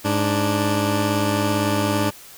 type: tone pair together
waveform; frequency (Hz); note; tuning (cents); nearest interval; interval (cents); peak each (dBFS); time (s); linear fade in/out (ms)
15% pulse; 103.83 / 293.7; G#2 / D4; 0 / 0; octave + tritone; 1800; -15; 0.04-2.11; 20
effects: white hiss -43 dBFS RMS until 2.37 s